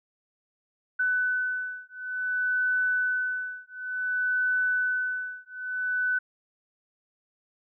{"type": "beating tone pair", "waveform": "sine", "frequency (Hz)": [1500, 1500.56], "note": ["F#6", "F#6"], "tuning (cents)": [23, 24], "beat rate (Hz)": 0.56, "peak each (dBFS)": -28, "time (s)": [0.99, 6.19], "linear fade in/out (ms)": 10, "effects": []}